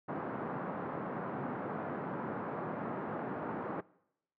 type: band-pass noise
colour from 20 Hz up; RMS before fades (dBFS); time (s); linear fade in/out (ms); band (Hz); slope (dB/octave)
pink; -39; 0.08-3.81; 10; 150 to 1400; 24
effects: noise-tail reverb RT60 0.8 s tail -22 dB re dry